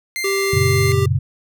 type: tone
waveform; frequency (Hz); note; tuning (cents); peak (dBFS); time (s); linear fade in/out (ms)
sawtooth; 2093; C7; 0; -18; 0.16-0.92; 0
type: tone with pitch glide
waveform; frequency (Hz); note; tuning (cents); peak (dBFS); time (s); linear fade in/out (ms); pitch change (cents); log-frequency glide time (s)
square; 392 to 394.3; G4 to G4; 0 to +10; -19; 0.24-1.06; 5; +10; 0.75-0.94
type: chord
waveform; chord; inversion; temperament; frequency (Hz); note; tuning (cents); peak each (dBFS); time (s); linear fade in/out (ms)
sine; F# major; none; equal; 92.5 / 116.54 / 138.59; F#2 / A#2 / C#3; 0 / 0 / 0; -19; 0.53-1.19; 5
effects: none